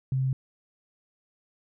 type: tone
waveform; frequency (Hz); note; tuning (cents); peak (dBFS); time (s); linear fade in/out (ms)
sine; 131.9; C3; +14; -23; 0.12-0.33; 2
effects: none